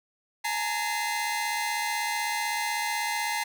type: tone cluster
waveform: sawtooth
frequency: 843 / 919 / 2061 Hz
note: G#5 / A#5 / C7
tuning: +26 / -25 / -27 cents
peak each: -28 dBFS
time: 0.44-3.44 s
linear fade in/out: 10 ms
effects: none